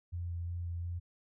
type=tone with vibrato; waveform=sine; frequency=86.3 Hz; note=F2; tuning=20 cents flat; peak=-35 dBFS; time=0.12-1 s; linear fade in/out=20 ms; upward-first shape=square; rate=2.8 Hz; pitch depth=12 cents each way; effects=none